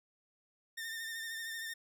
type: tone with vibrato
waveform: sawtooth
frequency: 1812 Hz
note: A#6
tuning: 50 cents flat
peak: -36 dBFS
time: 0.77-1.74 s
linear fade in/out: 10 ms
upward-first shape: sine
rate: 13 Hz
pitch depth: 32 cents each way
effects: none